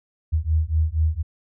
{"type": "beating tone pair", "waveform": "sine", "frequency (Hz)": [77.1, 81.3], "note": ["D#2", "E2"], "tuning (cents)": [-15, -23], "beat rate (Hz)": 4.2, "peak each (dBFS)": -21, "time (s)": [0.32, 1.23], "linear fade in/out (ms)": 20, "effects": []}